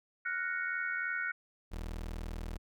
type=chord; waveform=sine; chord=Gb major seventh; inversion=third; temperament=equal; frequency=1396.9 / 1480 / 1864.7 / 2217 Hz; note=F6 / Gb6 / Bb6 / Db7; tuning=0 / 0 / 0 / 0 cents; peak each=-40 / -35 / -40 / -41 dBFS; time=0.25-1.32 s; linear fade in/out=10 ms
type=tone; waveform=30% pulse; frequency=40.11 Hz; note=E1; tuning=47 cents flat; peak=-35 dBFS; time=1.71-2.58 s; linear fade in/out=20 ms
effects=none